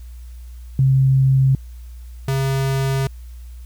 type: tone pair in turn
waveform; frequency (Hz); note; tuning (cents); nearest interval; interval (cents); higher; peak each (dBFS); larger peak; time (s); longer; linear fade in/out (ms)
sine / square; 133.4 / 135.03; C3 / C#3; +34 / -45; unison; 21; second; -11 / -18; first; 0.79-1.55 / 2.28-3.07; second; 2
effects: added 60 Hz sine -33 dBFS peak until 3.65 s + white hiss -55 dBFS RMS until 3.65 s